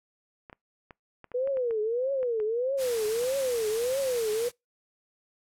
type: clicks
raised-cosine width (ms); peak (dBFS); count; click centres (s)
0.5; -30; 12; 0.498 / 0.529 / 0.908 / 1.243 / 1.317 / 1.474 / 1.571 / 1.709 / 2.23 / 2.401 / 3.057 / 3.238
type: tone with vibrato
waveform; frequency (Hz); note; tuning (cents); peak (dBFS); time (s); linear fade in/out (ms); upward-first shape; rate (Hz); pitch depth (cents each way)
sine; 484; B4; -35; -25; 1.34-4.49; 10; triangle; 1.6; 250
type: noise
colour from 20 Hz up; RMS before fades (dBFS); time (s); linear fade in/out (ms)
white; -37; 2.77-4.52; 50
effects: noise-tail reverb RT60 0.2 s tail -26 dB re dry + low-pass 12000 Hz 12 dB/octave